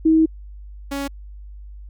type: tone pair in turn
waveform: sine / sawtooth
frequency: 319.5 / 278.9 Hz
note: D#4 / C#4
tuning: +46 / +11 cents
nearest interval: major second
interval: 235 cents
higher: first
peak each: -11 / -20 dBFS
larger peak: first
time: 0.05-0.26 / 0.91-1.08 s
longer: first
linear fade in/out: 10 ms
effects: added 50 Hz sine -35 dBFS peak until 1.89 s

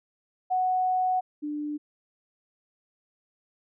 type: tone pair in turn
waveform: sine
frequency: 740 / 296.9 Hz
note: F#5 / D4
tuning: 0 / +19 cents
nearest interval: octave + major third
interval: 1581 cents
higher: first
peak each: -22 / -29 dBFS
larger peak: first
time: 0.5-1.21 / 1.42-1.78 s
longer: first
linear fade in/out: 20 ms
effects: none

